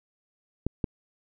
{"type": "clicks", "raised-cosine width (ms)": 3, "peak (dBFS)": -13, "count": 2, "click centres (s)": [0.666, 0.842], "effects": []}